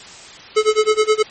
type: tone with tremolo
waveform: square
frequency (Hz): 430.5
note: A4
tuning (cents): -38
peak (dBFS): -10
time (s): 0.56-1.23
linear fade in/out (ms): 10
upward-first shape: sine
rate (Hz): 9.5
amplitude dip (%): 95
effects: white hiss -38 dBFS RMS until 1.3 s + MP3 32 kbps